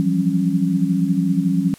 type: tone cluster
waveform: sine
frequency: 168 / 178.8 / 193.2 / 274.6 Hz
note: E3 / F3 / G3 / C#4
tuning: +33 / +41 / -25 / -16 cents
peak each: -21 dBFS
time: 0-1.74 s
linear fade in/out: 0 ms
effects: white hiss -47 dBFS RMS until 1.78 s + low-pass 12000 Hz 12 dB/octave